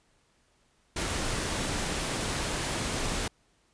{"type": "noise", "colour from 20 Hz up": "pink", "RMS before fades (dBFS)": -31, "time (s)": [0.96, 3.28], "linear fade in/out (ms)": 5, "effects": ["pink hiss -68 dBFS RMS until 3.73 s", "resampled to 22050 Hz"]}